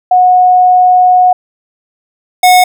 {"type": "tone pair in turn", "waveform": ["sine", "square"], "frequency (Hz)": [730, 730], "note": ["F#5", "F#5"], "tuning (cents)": [-24, -24], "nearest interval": "unison", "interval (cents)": 0, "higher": "neither", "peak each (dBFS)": -3, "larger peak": "neither", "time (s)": [[0.11, 1.33], [2.43, 2.64]], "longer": "first", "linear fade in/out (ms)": 5, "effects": []}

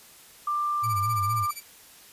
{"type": "tone with pitch glide", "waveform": "sine", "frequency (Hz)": [1186, 1193.6], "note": ["D6", "D6"], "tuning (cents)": [17, 28], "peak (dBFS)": -24, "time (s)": [0.47, 1.51], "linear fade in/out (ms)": 5, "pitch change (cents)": 11, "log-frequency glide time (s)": [0.86, 0.96]}
{"type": "tone with vibrato", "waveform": "sine", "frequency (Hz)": 105, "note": "G#2", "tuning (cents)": 19, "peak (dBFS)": -28, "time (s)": [0.82, 1.47], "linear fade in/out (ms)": 50, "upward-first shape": "sine", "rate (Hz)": 4.3, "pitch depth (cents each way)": 140}
{"type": "tone with tremolo", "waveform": "5% pulse", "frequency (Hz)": 2323, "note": "D7", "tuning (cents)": -20, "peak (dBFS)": -24, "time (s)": [0.83, 1.63], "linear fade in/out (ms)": 10, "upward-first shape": "sine", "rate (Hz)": 15, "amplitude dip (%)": 95}
{"effects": ["white hiss -51 dBFS RMS until 2.12 s", "resampled to 32000 Hz"]}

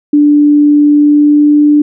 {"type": "tone with pitch glide", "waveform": "sine", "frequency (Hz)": [293.7, 295.6], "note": ["D4", "D4"], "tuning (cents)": [0, 11], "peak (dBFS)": -3, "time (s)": [0.13, 1.82], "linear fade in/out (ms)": 5, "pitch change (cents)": 11, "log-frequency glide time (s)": [0.9, 1.6], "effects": []}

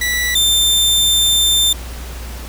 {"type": "tone pair in turn", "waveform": "sawtooth", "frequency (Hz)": [1962, 3580], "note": ["B6", "A7"], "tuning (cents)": [-12, 29], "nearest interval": "minor seventh", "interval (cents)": 1041, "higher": "second", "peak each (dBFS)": [-12, -8], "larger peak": "second", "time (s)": [[0.01, 0.35], [0.35, 1.73]], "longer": "second", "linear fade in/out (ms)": 5, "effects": ["added 60 Hz sine -27 dBFS peak until 2.48 s", "pink hiss -34 dBFS RMS until 2.48 s"]}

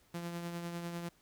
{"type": "tone with tremolo", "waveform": "sawtooth", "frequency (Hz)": 171.5, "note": "F3", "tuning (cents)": -31, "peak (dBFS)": -33, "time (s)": [0.14, 1.09], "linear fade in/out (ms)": 5, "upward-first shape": "triangle", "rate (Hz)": 10, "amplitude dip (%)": 45, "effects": ["pink hiss -68 dBFS RMS until 1.21 s"]}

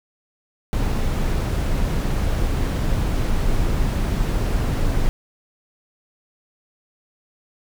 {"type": "noise", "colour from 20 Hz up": "brown", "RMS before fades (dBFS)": -20, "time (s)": [0.73, 5.09], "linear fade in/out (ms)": 0, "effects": []}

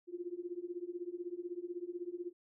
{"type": "tone with tremolo", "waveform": "sine", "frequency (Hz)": 351.4, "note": "F4", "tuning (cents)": 11, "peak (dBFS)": -35, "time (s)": [0.07, 2.33], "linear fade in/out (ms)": 50, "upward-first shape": "triangle", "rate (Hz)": 16, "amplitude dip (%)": 100, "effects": []}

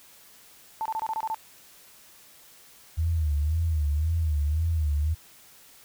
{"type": "tone bursts", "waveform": "sine", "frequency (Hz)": 884, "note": "A5", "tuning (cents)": 8, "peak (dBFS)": -26, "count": 8, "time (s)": [0.81, 1.345], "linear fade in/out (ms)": 0, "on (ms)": 45, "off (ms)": 25}
{"type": "tone with vibrato", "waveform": "sine", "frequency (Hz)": 77.78, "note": "D#2", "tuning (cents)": 0, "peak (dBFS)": -22, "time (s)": [2.97, 5.15], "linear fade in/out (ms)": 20, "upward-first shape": "sine", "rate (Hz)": 1.9, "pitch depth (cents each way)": 120}
{"effects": ["white hiss -53 dBFS RMS until 5.84 s"]}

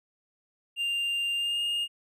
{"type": "tone with pitch glide", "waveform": "triangle", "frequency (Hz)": [2794, 2835], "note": ["F7", "F7"], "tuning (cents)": [0, 25], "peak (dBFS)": -25, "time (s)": [0.76, 1.88], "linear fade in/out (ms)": 50, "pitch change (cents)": 25, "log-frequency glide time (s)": [1.35, 1.61], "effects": []}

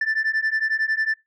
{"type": "beating tone pair", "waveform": "sine", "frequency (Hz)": [1760, 1771], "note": ["A6", "A6"], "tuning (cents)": [0, 11], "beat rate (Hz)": 11, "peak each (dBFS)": -21, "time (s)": [0.01, 1.14], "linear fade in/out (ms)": 5, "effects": ["noise-tail reverb RT60 0.2 s tail -23 dB re dry", "tanh soft clip ceiling -17 dBFS"]}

